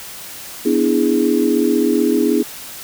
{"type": "chord", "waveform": "sine", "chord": "E dominant seventh", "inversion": "second", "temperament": "equal", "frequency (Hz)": [246.9, 293.7, 329.6, 415.3], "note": ["B3", "D4", "E4", "G#4"], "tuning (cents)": [0, 0, 0, 0], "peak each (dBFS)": -18, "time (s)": [0.65, 2.43], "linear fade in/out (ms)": 10, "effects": ["white hiss -33 dBFS RMS until 2.83 s"]}